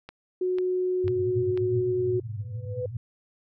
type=click train; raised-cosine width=0.3 ms; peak=-24 dBFS; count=4; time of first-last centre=0.09-1.575 s; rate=2.02 Hz
type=tone; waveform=sine; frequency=366.4 Hz; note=F#4; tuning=17 cents flat; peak=-23 dBFS; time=0.41-2.2 s; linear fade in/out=5 ms
type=band-pass noise; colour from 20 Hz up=pink; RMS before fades=-33 dBFS; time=1.04-2.97 s; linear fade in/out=5 ms; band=100 to 120 Hz; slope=96 dB/octave
type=tone with exponential growth; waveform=sine; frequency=500 Hz; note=B4; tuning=21 cents sharp; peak=-25 dBFS; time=2.4-2.86 s; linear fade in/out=5 ms; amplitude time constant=100 ms
effects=none